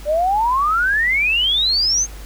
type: exponential sweep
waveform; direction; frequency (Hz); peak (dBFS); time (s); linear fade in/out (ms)
sine; up; 576 to 6500; -14; 0.05-2.07; 50
effects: added 50 Hz sine -32 dBFS peak until 2.25 s + pink hiss -41 dBFS RMS until 2.25 s